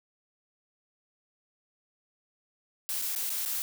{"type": "noise with dropouts", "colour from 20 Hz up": "blue", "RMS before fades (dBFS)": -32, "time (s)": [2.89, 3.62], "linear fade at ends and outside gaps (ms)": 0, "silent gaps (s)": [[3.016, 3.021], [3.151, 3.161], [3.295, 3.302], [3.451, 3.459]], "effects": []}